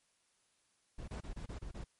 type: noise bursts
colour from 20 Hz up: brown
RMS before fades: -43 dBFS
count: 7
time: 0.98-1.842 s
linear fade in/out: 10 ms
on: 100 ms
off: 27 ms
effects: white hiss -75 dBFS RMS until 1.99 s + MP3 48 kbps